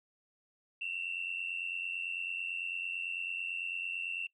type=tone pair together; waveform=sine; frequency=2670 / 2759 Hz; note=E7 / F7; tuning=+22 / -22 cents; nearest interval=minor second; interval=56 cents; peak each=-37 / -37 dBFS; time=0.81-4.27 s; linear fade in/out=5 ms; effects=noise-tail reverb RT60 0.1 s tail -23 dB re dry + tanh soft clip ceiling -27 dBFS